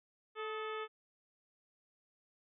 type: harmonic tone with a mistuned harmonic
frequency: 436.9 Hz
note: A4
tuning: 12 cents flat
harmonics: 1 / 2 / 3 / 4 / 5 / 6 / 7 / 8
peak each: -41 / -50 / -43 / -50 / -51 / -54 / -55 / -55 dBFS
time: 0.35-0.88 s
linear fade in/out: 50 ms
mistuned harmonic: 3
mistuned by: -46 cents
effects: none